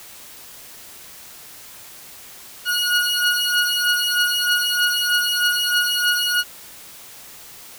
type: beating tone pair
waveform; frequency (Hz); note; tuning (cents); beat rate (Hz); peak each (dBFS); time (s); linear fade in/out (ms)
20% pulse; 1446 / 1449.2; F#6 / F#6; -40 / -36; 3.2; -16 / -15; 2.65-6.44; 50
effects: white hiss -41 dBFS RMS until 7.78 s